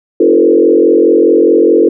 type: tone with frequency modulation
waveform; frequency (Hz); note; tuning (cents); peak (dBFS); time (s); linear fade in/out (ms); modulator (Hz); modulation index
sine; 396.8; G4; +21; -4; 0.2-1.89; 5; 44.8; 2.1
effects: none